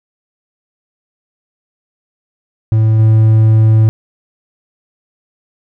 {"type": "tone with level steps", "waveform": "triangle", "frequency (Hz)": 110, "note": "A2", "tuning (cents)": 0, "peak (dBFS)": [-5, -3], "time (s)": [2.72, 3.89], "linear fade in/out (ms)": 0, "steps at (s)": 2.99, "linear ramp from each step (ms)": 5, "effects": []}